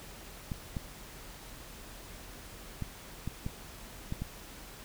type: clicks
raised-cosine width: 5 ms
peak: -22 dBFS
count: 7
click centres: 0.518 / 0.768 / 2.823 / 3.276 / 3.464 / 4.124 / 4.22 s
effects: added 42 Hz sine -53 dBFS peak until 4.84 s + pink hiss -49 dBFS RMS until 4.84 s